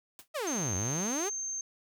white noise with exponential decay, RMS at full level -44 dBFS, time 0.19-0.28 s, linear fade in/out 1 ms, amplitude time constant 19 ms
sawtooth exponential two-way sweep, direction down then up, 669 to 86.9 to 432.2 Hz, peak -28 dBFS, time 0.34-1.3 s, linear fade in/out 20 ms, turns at 0.75 s
sine tone, 6330 Hz, G8, 16 cents sharp, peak -33 dBFS, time 0.47-1.61 s, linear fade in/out 2 ms
effects none

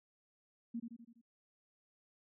sine tone with echo, 233.1 Hz, A#3, in tune, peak -37 dBFS, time 0.74-0.8 s, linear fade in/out 10 ms, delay 83 ms, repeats 5, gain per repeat -5 dB, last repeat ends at 1.215 s, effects none

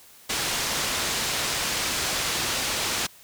white low-pass noise, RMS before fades -27 dBFS, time 0.29-3.07 s, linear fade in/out 10 ms, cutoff 6500 Hz, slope 12 dB/octave, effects white hiss -51 dBFS RMS until 3.23 s

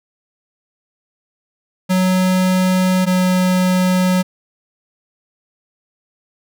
square tone pair in turn, 185 / 183.62 Hz, F#3 / F#3, 0 / -13 cents, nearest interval unison, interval 13 cents, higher first, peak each -13 dBFS, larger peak neither, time 1.89-3.06 / 3.06-4.23 s, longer neither, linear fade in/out 20 ms, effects none

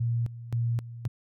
sine tone with tremolo, 117.5 Hz, A#2, 14 cents sharp, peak -24 dBFS, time 0-1.08 s, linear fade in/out 10 ms, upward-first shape square, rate 1.9 Hz, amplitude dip 80%, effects none

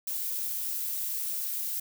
violet noise with amplitude modulation, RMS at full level -30 dBFS, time 0.07-1.8 s, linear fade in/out 5 ms, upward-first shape sine, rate 236 Hz, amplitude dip 55%, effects none

